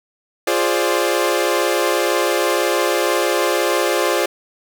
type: chord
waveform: sawtooth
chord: D half-diminished seventh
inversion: first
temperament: equal with one note detuned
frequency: 349.2 / 415.3 / 525.4 / 587.3 Hz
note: F4 / Ab4 / C5 / D5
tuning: 0 / 0 / +7 / 0 cents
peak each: -17 / -18 / -17 / -18 dBFS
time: 0.47-4.26 s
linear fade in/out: 5 ms
effects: none